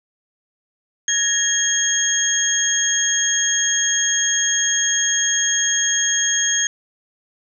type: tone cluster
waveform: sine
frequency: 1678 / 1846 / 3263 / 6510 Hz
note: G#6 / A#6 / G#7 / G#8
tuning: +17 / -17 / -31 / -36 cents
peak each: -25 / -27 / -23 / -18 dBFS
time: 1.08-6.67 s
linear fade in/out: 2 ms
effects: none